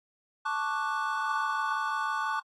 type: chord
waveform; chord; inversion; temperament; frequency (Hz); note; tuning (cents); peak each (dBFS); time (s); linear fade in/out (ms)
triangle; D major seventh; second; equal; 880 / 1108.7 / 1174.7 / 1480; A5 / C#6 / D6 / F#6; 0 / 0 / 0 / 0; -32; 0.45-2.4; 10
effects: AAC 32 kbps